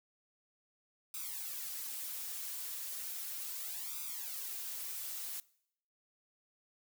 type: noise with flanger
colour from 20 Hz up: blue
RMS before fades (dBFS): -42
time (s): 1.14-5.4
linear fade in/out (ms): 2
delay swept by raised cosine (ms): 0.81 to 6.01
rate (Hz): 0.35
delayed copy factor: +0.95
effects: noise-tail reverb RT60 0.7 s tail -22 dB re dry